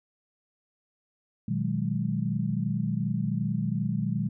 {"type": "chord", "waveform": "sine", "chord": "G# minor seventh", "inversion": "first", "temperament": "equal with one note detuned", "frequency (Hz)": [120.79, 155.56, 185, 207.7], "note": ["B2", "D#3", "F#3", "G#3"], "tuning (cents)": [-38, 0, 0, 0], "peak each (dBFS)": -31, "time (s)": [1.48, 4.29], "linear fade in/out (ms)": 5, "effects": []}